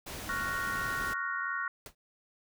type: noise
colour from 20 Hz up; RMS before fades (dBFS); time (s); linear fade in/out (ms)
pink; -41; 0.06-1.14; 10
type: chord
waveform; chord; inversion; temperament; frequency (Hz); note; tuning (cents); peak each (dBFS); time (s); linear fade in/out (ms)
sine; Gb major seventh; second; equal; 1108.7 / 1396.9 / 1480 / 1864.7; Db6 / F6 / Gb6 / Bb6; 0 / 0 / 0 / 0; -37; 0.29-1.68; 2
type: noise with exponential decay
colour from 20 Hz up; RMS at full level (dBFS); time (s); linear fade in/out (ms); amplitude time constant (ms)
pink; -39; 1.86-1.95; 2; 18
effects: none